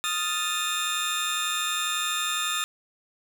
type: tone cluster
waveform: 25% pulse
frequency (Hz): 1246 / 1387 / 1758 / 3646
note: D#6 / F6 / A6 / A#7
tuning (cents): +2 / -12 / -2 / -39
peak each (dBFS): -26 / -32 / -31 / -25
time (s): 0.04-2.64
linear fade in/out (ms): 0
effects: none